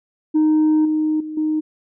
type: tone with level steps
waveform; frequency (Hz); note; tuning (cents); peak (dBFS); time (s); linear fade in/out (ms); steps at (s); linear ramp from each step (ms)
sine; 309.5; D#4; -9; -10 / -15 / -26 / -16; 0.34-1.61; 20; 0.85 / 1.2 / 1.37; 5
effects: tanh soft clip ceiling -11 dBFS